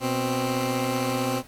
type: tone pair together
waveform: 15% pulse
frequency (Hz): 123.47 / 262.5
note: B2 / C4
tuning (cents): 0 / +6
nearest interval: octave + minor second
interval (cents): 1306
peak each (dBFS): -22 / -19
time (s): 0-1.43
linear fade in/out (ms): 50
effects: pink hiss -52 dBFS RMS until 1.47 s + AAC 64 kbps